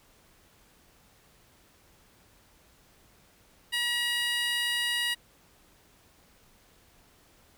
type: tone with high-pass filter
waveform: 15% pulse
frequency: 958 Hz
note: A#5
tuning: 47 cents sharp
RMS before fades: -29 dBFS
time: 3.72-5.15 s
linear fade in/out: 20 ms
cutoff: 2200 Hz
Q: 1.7
effects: pink hiss -61 dBFS RMS until 7.57 s